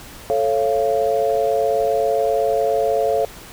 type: chord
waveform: sine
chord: A augmented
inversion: none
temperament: just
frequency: 440 / 550 / 687.5 Hz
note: A4 / C#5 / E#5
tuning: 0 / -14 / -27 cents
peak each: -20 dBFS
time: 0.3-3.25 s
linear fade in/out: 0 ms
effects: pink hiss -39 dBFS RMS until 3.52 s